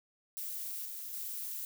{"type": "noise with level steps", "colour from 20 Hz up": "violet", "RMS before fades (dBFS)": [-40, -43, -40], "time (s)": [0.37, 1.65], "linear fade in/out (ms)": 0, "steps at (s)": [0.85, 1.13], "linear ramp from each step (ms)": 5, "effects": []}